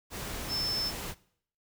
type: tone in noise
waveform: sine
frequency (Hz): 5280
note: E8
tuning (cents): +2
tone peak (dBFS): -30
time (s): 0.48-0.92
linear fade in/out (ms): 50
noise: pink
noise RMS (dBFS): -38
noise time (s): 0.1-1.15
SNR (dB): +5
effects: noise-tail reverb RT60 0.6 s tail -20 dB re dry